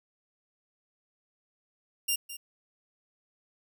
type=tone with echo; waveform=10% pulse; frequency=2794 Hz; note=F7; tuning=in tune; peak=-17 dBFS; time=2.08-2.16 s; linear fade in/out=10 ms; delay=210 ms; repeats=1; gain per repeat=-13 dB; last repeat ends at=2.37 s; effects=none